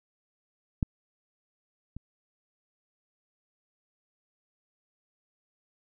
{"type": "clicks", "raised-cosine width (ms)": 5, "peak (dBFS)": [-13, -27], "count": 2, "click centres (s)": [0.828, 1.966], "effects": []}